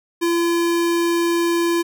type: tone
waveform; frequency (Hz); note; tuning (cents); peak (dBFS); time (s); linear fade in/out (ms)
square; 340.4; F4; -44; -17; 0.21-1.83; 20
effects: none